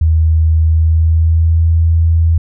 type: tone with pitch glide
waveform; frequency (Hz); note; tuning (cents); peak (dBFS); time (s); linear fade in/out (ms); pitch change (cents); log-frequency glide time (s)
sine; 79.9 to 82.19; D#2 to E2; +47 to -5; -7; 0.01-2.38; 5; +48; 0.64-1.68
effects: none